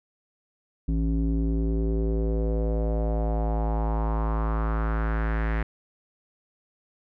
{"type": "tone with low-pass filter sweep", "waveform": "square", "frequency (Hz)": 55, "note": "A1", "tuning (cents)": 0, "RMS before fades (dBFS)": -25, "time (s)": [0.88, 5.63], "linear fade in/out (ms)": 5, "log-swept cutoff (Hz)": [240, 1900], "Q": 3.2, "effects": []}